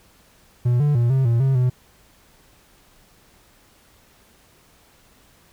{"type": "tone with pitch steps", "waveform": "triangle", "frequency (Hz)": [121.8, 147, 119, 133.1, 117, 134.3, 125.6], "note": ["B2", "D3", "A#2", "C3", "A#2", "C3", "B2"], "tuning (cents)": [-24, 2, 36, 30, 7, 46, 30], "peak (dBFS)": -13, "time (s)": [0.65, 1.7], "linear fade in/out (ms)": 10, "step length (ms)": 150, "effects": ["pink hiss -55 dBFS RMS until 5.52 s"]}